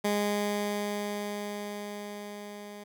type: tone with level ramp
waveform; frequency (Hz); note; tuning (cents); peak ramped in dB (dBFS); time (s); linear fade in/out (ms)
15% pulse; 206; G#3; -14; -19 to -36; 0.04-2.84; 10
effects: none